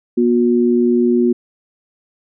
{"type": "tone pair together", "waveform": "sine", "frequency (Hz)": [241.2, 360.8], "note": ["B3", "F#4"], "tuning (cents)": [-41, -44], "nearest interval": "perfect fifth", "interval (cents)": 697, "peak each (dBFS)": [-13, -14], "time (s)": [0.17, 1.33], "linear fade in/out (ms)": 10, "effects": []}